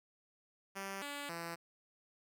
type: tone with pitch steps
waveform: 5% pulse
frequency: 195.4 / 286.7 / 168.5 Hz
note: G3 / D4 / E3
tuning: -5 / -42 / +38 cents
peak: -30 dBFS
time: 0.75-1.56 s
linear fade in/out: 20 ms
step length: 270 ms
effects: none